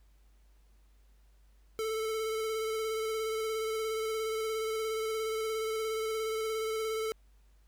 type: tone with vibrato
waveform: square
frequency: 440 Hz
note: A4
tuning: in tune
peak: -32 dBFS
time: 1.79-7.12 s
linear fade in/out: 0 ms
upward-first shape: square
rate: 17 Hz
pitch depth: 16 cents each way
effects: added 50 Hz sine -59 dBFS peak until 7.67 s + pink hiss -73 dBFS RMS until 7.67 s